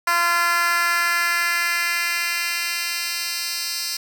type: tone with high-pass filter sweep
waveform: 10% pulse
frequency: 343.9 Hz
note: F4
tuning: 27 cents flat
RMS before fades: -22 dBFS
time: 0.07-3.97 s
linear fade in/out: 5 ms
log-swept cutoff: 1100 to 4300 Hz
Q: 1.6
effects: 7-bit